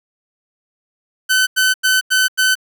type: tone bursts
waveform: sawtooth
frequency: 1519 Hz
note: F#6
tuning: 45 cents sharp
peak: -8 dBFS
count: 5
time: 1.29-2.554 s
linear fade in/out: 20 ms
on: 180 ms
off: 91 ms
effects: none